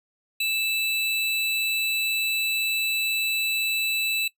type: tone pair together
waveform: square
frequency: 2637 / 3951 Hz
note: E7 / B7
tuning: 0 / 0 cents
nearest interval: perfect fifth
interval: 700 cents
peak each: -25 / -29 dBFS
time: 0.4-4.28 s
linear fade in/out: 5 ms
effects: noise-tail reverb RT60 0.1 s tail -19 dB re dry